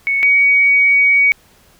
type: tone pair in turn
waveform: sine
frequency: 2217 / 2252 Hz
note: C#7 / C#7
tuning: 0 / +27 cents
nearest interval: unison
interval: 27 cents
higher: second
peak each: -13 / -8 dBFS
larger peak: second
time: 0.07-0.23 / 0.23-1.32 s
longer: second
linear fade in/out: 0 ms
effects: pink hiss -50 dBFS RMS until 1.79 s